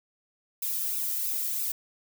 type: noise with flanger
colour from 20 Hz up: violet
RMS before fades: -30 dBFS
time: 0.62-1.72 s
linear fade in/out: 5 ms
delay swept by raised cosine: 0.78 to 1.66 ms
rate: 3 Hz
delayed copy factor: +0.75
effects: none